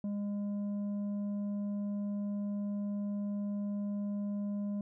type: tone with tanh clipping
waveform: triangle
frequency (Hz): 203.8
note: G#3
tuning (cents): -32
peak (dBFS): -34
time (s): 0.04-4.81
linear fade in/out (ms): 2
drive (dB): 10
effects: none